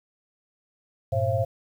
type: tone cluster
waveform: sine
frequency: 98.8 / 116.1 / 535 / 676 Hz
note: G2 / A#2 / C5 / E5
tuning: +14 / -7 / +38 / +43 cents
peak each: -27 dBFS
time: 1.12-1.45 s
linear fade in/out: 10 ms
effects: 9-bit